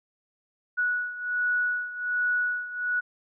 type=beating tone pair; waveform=sine; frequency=1468 / 1469.3 Hz; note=F#6 / F#6; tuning=-14 / -13 cents; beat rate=1.3 Hz; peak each=-26 / -30 dBFS; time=0.77-3.01 s; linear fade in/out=20 ms; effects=none